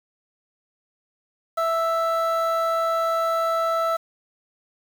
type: tone pair together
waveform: triangle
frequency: 659.2 / 1318.5 Hz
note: E5 / E6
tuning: 0 / 0 cents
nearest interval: octave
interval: 1200 cents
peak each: -21 dBFS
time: 1.57-3.97 s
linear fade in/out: 10 ms
effects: 7-bit